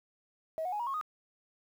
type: tone with pitch steps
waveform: sine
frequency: 640 / 730.9 / 834.8 / 953.4 / 1088.9 / 1243.6 Hz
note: D#5 / F#5 / G#5 / A#5 / C#6 / D#6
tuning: +49 / -21 / +9 / +39 / -31 / -1 cents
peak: -31 dBFS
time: 0.58-1.012 s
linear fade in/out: 0 ms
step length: 72 ms
effects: tanh soft clip ceiling -27 dBFS + 10-bit